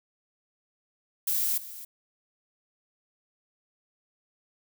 violet noise with echo, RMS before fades -27 dBFS, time 1.27-1.58 s, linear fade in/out 5 ms, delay 270 ms, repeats 1, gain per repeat -15 dB, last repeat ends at 1.85 s, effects none

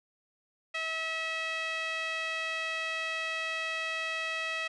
sawtooth tone with band-pass filter, 646 Hz, E5, 35 cents flat, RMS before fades -34 dBFS, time 0.74-4.68 s, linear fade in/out 10 ms, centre 2400 Hz, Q 2.4, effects resampled to 24000 Hz

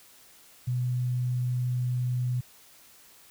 sine tone, 124.5 Hz, B2, 14 cents sharp, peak -25 dBFS, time 0.67-2.41 s, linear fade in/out 10 ms, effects white hiss -55 dBFS RMS until 3.3 s

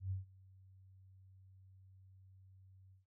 sine tone with ADSR envelope, 94.9 Hz, F#2, 44 cents sharp, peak -35 dBFS, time 0-3.06 s, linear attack 110 ms, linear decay 140 ms, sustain -24 dB, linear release 140 ms, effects none

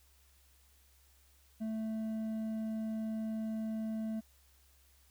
sine tone with hard clipping, 220.1 Hz, A3, 1 cent sharp, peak -36 dBFS, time 1.6-4.21 s, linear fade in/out 20 ms, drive 5 dB, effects added 67 Hz sine -65 dBFS peak until 5.1 s + white hiss -68 dBFS RMS until 5.1 s

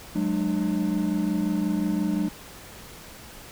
triangle tone cluster, 185 / 210.7 / 300.3 Hz, F#3 / G#3 / D4, 0 / +25 / +39 cents, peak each -25 dBFS, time 0.15-2.29 s, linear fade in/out 10 ms, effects pink hiss -44 dBFS RMS until 3.51 s

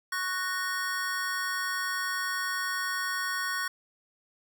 square chord, F# major, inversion second, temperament just, 1110 / 1480 / 1850 Hz, C#6 / F#6 / A#6, +2 / 0 / -14 cents, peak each -36 / -34 / -34 dBFS, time 0.12-3.68 s, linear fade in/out 5 ms, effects none

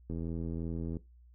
click train, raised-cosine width 3 ms, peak -26 dBFS, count 73, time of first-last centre 0.1-0.969 s, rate 82.9 Hz, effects noise-tail reverb RT60 0.2 s tail -17 dB re dry + added 60 Hz sine -55 dBFS peak until 1.34 s

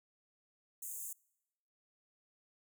pink high-pass noise, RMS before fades -44 dBFS, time 0.82-1.13 s, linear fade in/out 5 ms, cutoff 6600 Hz, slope 96 dB/octave, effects noise-tail reverb RT60 0.9 s tail -26 dB re dry

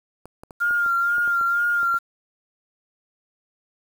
clicks, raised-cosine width 1 ms, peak -26 dBFS, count 10, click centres 0.256 / 0.435 / 0.508 / 0.709 / 0.862 / 1.182 / 1.277 / 1.412 / 1.831 / 1.943 s
sine tone with vibrato, 1400 Hz, F6, 4 cents sharp, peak -18 dBFS, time 0.6-1.99 s, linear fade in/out 20 ms, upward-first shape sine, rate 2.1 Hz, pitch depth 28 cents each way
effects 7-bit

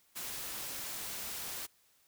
white noise, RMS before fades -41 dBFS, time 0.15-1.67 s, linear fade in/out 20 ms, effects white hiss -69 dBFS RMS until 2.07 s

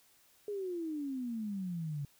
sine exponential sweep, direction down, 421.5 to 139.3 Hz, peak -35 dBFS, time 0.48-2.05 s, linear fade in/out 2 ms, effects white hiss -66 dBFS RMS until 2.19 s

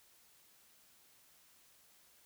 silence, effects white hiss -66 dBFS RMS until 2.25 s

